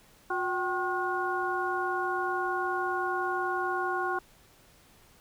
harmonic tone with a mistuned harmonic, 360.4 Hz, F#4, 45 cents flat, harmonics 1 / 2 / 3 / 4, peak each -33 / -33 / -33 / -33 dBFS, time 0.3-4.19 s, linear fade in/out 5 ms, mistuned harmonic 2, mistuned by +110 cents, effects pink hiss -59 dBFS RMS until 5.2 s

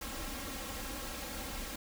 pink noise with comb filter, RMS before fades -41 dBFS, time 0.01-1.76 s, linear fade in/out 5 ms, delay 3.7 ms, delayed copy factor +0.8, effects none

